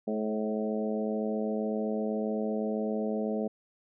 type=harmonic tone with a mistuned harmonic; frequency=107.8 Hz; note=A2; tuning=35 cents flat; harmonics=2 / 3 / 4 / 5 / 6 / 7; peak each=-31 / -40 / -34 / -37 / -38 / -44 dBFS; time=0.07-3.48 s; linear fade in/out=10 ms; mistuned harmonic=5; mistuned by=+19 cents; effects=none